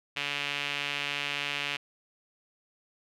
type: tone with band-pass filter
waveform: sawtooth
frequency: 143.4 Hz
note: D3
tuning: 41 cents flat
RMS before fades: -33 dBFS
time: 0.16-1.77 s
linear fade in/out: 10 ms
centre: 2700 Hz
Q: 3
effects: none